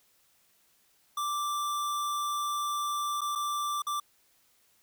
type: tone with dropouts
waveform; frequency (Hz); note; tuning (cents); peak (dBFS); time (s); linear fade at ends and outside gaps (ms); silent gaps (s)
square; 1174.7; D6; 0; -30; 1.17-4; 5; 3.209-3.215 / 3.353-3.356 / 3.821-3.867
effects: white hiss -67 dBFS RMS until 4.82 s